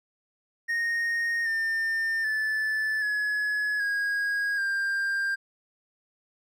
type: tone with pitch steps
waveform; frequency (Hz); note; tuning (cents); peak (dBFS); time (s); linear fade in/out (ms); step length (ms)
triangle; 1856 / 1800 / 1745.8 / 1693.1 / 1642.1 / 1592.6; A#6 / A6 / A6 / G#6 / G#6 / G6; -8 / +39 / -14 / +33 / -20 / +27; -23; 0.68-5.36; 20; 780
effects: none